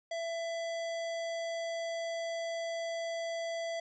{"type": "tone", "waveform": "square", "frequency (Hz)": 667, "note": "E5", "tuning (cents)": 20, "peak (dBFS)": -35, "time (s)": [0.11, 3.8], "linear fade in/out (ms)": 5, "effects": ["resampled to 16000 Hz"]}